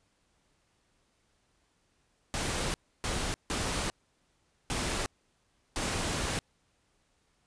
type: noise bursts at uneven times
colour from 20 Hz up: pink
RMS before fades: -32 dBFS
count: 5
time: 2.34-2.74 / 3.04-3.34 / 3.5-3.9 / 4.7-5.06 / 5.76-6.39 s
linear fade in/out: 0 ms
effects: pink hiss -72 dBFS RMS until 7.46 s + resampled to 22050 Hz